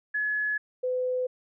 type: tone pair in turn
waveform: sine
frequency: 1700 / 505.4 Hz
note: G#6 / B4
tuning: +40 / +40 cents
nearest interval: octave + major sixth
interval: 2100 cents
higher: first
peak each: -25 dBFS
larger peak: neither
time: 0.14-0.58 / 0.83-1.27 s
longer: neither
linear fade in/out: 10 ms
effects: none

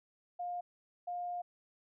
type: tone bursts at uneven times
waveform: sine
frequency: 708 Hz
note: F5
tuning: 23 cents sharp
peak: -36 dBFS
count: 2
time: 0.39-0.61 / 1.07-1.42 s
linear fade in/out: 10 ms
effects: none

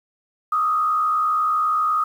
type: tone with frequency modulation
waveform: sine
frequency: 1244.5 Hz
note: D#6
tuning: in tune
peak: -17 dBFS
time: 0.52-2.04 s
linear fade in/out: 5 ms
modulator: 68.1 Hz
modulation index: 0.6
effects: 8-bit

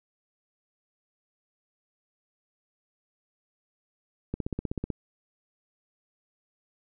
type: click train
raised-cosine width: 3 ms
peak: -17 dBFS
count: 10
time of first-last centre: 4.34-4.902 s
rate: 16 Hz
effects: none

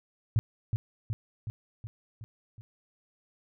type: tone with echo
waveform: sine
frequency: 110 Hz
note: A2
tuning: in tune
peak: -20 dBFS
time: 0.36-0.39 s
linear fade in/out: 0 ms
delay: 370 ms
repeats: 6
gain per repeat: -4 dB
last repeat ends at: 2.61 s
effects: none

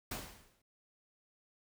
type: noise with exponential decay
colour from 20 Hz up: pink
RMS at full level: -38 dBFS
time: 0.11-0.62 s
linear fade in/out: 5 ms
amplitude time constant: 110 ms
effects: none

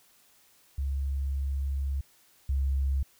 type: tone pair in turn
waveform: sine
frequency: 68.7 / 67.99 Hz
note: C#2 / C#2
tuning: -15 / -33 cents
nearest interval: unison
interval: 18 cents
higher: first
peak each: -27 / -24 dBFS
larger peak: second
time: 0.78-2.01 / 2.49-3.03 s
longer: first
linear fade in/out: 5 ms
effects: white hiss -62 dBFS RMS until 3.19 s

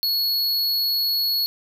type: tone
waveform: square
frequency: 4358 Hz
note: C#8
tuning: 30 cents flat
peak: -20 dBFS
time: 0.03-1.46 s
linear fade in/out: 0 ms
effects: none

